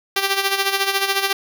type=tone with tremolo; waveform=5% pulse; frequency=392 Hz; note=G4; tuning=in tune; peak=-4 dBFS; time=0.16-1.33 s; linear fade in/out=5 ms; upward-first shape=sine; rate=14 Hz; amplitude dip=65%; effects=none